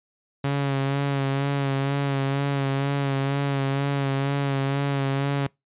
sawtooth tone with vibrato, 138.59 Hz, C#3, in tune, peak -18 dBFS, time 0.44-5.47 s, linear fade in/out 5 ms, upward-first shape sine, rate 2.1 Hz, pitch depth 31 cents each way, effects noise-tail reverb RT60 0.2 s tail -25 dB re dry + resampled to 8000 Hz

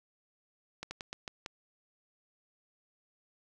slowing click train, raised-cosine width 0.2 ms, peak -22 dBFS, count 6, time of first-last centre 0.83-1.461 s, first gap 80 ms, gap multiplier 1.23, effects none

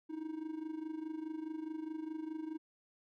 triangle tone with amplitude modulation, 314.9 Hz, D#4, 21 cents sharp, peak -34 dBFS, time 0.09-2.58 s, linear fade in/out 20 ms, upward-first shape sine, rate 24.8 Hz, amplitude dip 75%, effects none

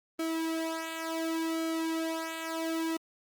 sawtooth tone with flanger, 325.2 Hz, E4, 23 cents flat, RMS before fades -33 dBFS, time 0.19-2.97 s, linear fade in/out 5 ms, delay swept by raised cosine 1.1 to 2.9 ms, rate 0.69 Hz, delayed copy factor -0.8, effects Opus 32 kbps

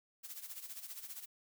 blue noise with tremolo, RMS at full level -45 dBFS, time 0.23-1.26 s, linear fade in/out 20 ms, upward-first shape sine, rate 15 Hz, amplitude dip 70%, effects none

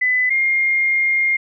sine tone pair in turn, 2005 / 2124 Hz, B6 / C7, +26 / +25 cents, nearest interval minor second, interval 99 cents, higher second, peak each -14 dBFS, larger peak neither, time 0.01-0.3 / 0.3-1.37 s, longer second, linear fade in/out 10 ms, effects none

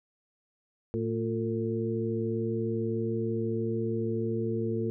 harmonic tone with a mistuned harmonic, 112.7 Hz, A2, 42 cents sharp, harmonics 1 / 2 / 3 / 4, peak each -33 / -33 / -33 / -33 dBFS, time 0.94-4.9 s, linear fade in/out 0 ms, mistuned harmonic 3, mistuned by +63 cents, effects none

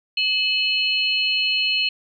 sine tone cluster, 2587 / 2983 / 4232 Hz, E7 / F#7 / C8, -33 / +13 / +19 cents, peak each -22 / -22 / -24 dBFS, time 0.17-1.89 s, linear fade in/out 5 ms, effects none

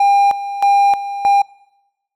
triangle tone with tremolo, 802 Hz, G5, 39 cents sharp, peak -7 dBFS, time 0-1.42 s, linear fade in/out 5 ms, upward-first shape square, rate 1.6 Hz, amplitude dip 75%, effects noise-tail reverb RT60 1.0 s tail -24 dB re dry

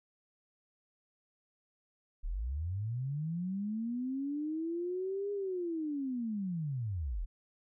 sine linear two-way sweep, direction up then down, 32.65 to 409.8 to 32.65 Hz, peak -33 dBFS, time 2.23-7.26 s, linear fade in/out 20 ms, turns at 5.32 s, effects none

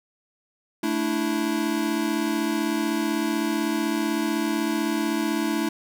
square chord, A suspended fourth, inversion none, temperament equal, 220 / 293.7 / 329.6 Hz, A3 / D4 / E4, 0 / 0 / 0 cents, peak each -29 / -28 / -27 dBFS, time 0.83-5.69 s, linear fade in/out 5 ms, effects none

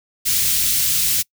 white band-stop noise, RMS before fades -18 dBFS, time 0.25-1.23 s, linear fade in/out 20 ms, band 140 to 3000 Hz, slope 12 dB/octave, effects noise-tail reverb RT60 0.1 s tail -26 dB re dry

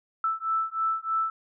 sine beating tone pair, 1318.5 / 1321.7 Hz, E6 / E6, 0 / +4 cents, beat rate 3.2 Hz, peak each -28 dBFS, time 0.24-1.3 s, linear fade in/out 2 ms, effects none

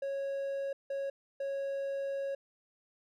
triangle tone bursts at uneven times, 551 Hz, C#5, 11 cents flat, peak -31 dBFS, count 3, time 0.02-0.73 / 0.9-1.1 / 1.4-2.35 s, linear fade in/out 5 ms, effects none

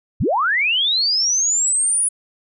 sine linear sweep, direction up, 46.11 to 9956 Hz, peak -15 dBFS, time 0.2-2.09 s, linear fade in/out 10 ms, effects none

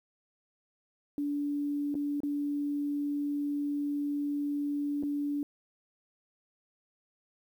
sine tone with dropouts, 288.9 Hz, D4, 28 cents flat, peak -29 dBFS, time 1.18-5.43 s, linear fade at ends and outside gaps 1 ms, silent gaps 1.943-1.952 / 2.204-2.233 / 5.027-5.034 s, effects 10-bit

